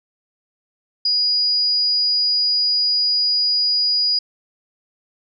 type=tone; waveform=sine; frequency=4900 Hz; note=D#8; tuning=27 cents flat; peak=-15 dBFS; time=1.05-4.19 s; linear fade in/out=5 ms; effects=none